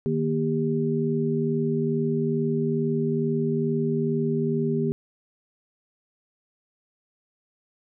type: tone cluster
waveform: sine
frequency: 153.7 / 236 / 396.7 Hz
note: D#3 / A#3 / G4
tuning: -21 / +22 / +21 cents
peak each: -26 dBFS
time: 0.06-4.92 s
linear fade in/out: 0 ms
effects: none